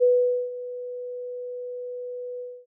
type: tone with ADSR envelope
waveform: sine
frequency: 493.9 Hz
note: B4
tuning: in tune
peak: -14 dBFS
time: 0-2.66 s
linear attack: 29 ms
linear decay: 470 ms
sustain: -17 dB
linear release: 260 ms
effects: none